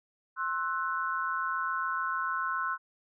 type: tone cluster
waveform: sine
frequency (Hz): 1061 / 1320 / 1487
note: C6 / E6 / F#6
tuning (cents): +24 / +2 / +8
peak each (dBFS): -33 / -34 / -33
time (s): 0.36-2.78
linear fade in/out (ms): 50
effects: none